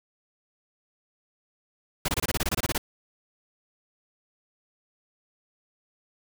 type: noise bursts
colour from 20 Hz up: pink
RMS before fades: -26 dBFS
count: 13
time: 2.05-2.78 s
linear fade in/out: 5 ms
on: 34 ms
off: 24 ms
effects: none